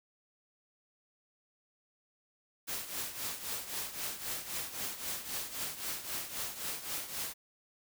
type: noise with tremolo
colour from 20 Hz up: white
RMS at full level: -36 dBFS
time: 2.67-7.34 s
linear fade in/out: 20 ms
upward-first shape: triangle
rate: 3.8 Hz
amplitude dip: 75%
effects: none